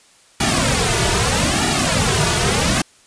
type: noise with flanger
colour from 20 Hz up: pink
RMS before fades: -17 dBFS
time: 0.4-2.82 s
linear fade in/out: 5 ms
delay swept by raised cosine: 1.9 to 3.8 ms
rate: 0.79 Hz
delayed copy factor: -0.9
effects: white hiss -51 dBFS RMS until 3.06 s + resampled to 22050 Hz